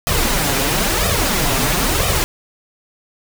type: noise with flanger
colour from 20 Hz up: pink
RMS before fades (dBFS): -17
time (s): 0.07-2.24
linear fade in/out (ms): 0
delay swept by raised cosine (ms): 1.6 to 7.5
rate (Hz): 1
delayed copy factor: +0.75
effects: none

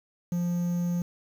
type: tone with quantisation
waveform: triangle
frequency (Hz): 174.61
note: F3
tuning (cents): 0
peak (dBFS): -23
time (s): 0.32-1.02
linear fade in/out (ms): 2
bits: 8
effects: none

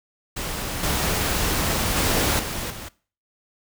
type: noise with level steps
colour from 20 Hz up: pink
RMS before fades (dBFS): -29 / -23 / -21 / -29 / -36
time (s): 0.36-2.89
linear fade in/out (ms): 10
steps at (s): 0.83 / 1.96 / 2.39 / 2.7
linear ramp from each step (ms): 5
effects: noise-tail reverb RT60 0.4 s tail -21 dB re dry

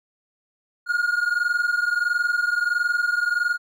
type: tone pair together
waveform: triangle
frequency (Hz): 1422.5 / 1444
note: F6 / F#6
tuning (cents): +31 / -43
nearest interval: unison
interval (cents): 26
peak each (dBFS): -20 / -22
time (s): 0.86-3.58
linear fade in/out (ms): 50
effects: none

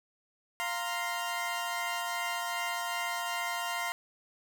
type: chord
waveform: 20% pulse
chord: F suspended fourth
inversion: none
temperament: equal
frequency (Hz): 698.5 / 932.3 / 1046.5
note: F5 / Bb5 / C6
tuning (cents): 0 / 0 / 0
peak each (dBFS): -31 / -32 / -32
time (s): 0.6-3.92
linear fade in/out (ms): 0
effects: none

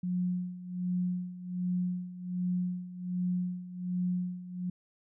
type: tone with tremolo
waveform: sine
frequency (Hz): 180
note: F#3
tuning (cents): -47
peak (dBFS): -27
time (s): 0.03-4.7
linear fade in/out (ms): 5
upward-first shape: sine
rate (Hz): 1.3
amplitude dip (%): 80
effects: none

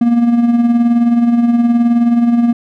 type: tone with tremolo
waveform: triangle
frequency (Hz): 236.2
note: A#3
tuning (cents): +23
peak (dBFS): -4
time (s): 0.01-2.53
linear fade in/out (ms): 5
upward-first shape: sine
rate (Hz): 19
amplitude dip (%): 50
effects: none

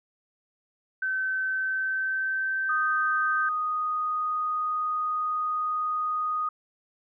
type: tone with pitch glide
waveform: sine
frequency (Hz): 1534 to 1553.6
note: G6 to G6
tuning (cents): -38 to -16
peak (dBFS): -25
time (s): 1.02-3.49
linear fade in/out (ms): 5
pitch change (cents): +22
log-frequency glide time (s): 1.43-2.68
type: tone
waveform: sine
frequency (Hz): 1241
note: D#6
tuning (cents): -5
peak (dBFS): -25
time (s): 2.69-6.49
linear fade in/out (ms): 5
effects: none

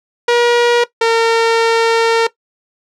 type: tone pair in turn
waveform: sawtooth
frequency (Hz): 477.9 / 456.9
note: A#4 / A#4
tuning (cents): +43 / -35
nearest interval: minor second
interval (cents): 78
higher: first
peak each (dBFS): -5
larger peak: neither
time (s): 0.28-0.84 / 1.01-2.27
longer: second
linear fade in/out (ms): 5
effects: noise-tail reverb RT60 0.1 s tail -17 dB re dry + low-pass 5000 Hz 12 dB/octave

